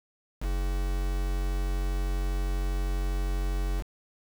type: tone with quantisation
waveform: triangle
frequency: 46.25 Hz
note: F#1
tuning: in tune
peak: -24 dBFS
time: 0.4-3.84 s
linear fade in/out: 50 ms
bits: 6
effects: none